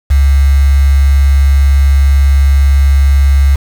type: tone with quantisation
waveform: sine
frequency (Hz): 69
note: C#2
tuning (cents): -7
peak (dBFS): -4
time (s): 0.1-3.56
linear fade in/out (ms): 10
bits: 4
effects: none